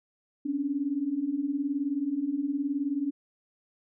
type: beating tone pair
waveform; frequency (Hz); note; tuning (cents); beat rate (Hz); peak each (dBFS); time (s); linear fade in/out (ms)
sine; 268.8 / 287.8; C4 / D4; +47 / -35; 19; -32 / -28; 0.45-3.11; 10
effects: none